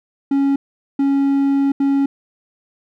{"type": "tone bursts at uneven times", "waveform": "triangle", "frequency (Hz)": 276.9, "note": "C#4", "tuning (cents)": -2, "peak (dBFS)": -11, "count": 3, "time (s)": [[0.31, 0.56], [0.99, 1.72], [1.8, 2.06]], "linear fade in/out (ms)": 5, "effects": []}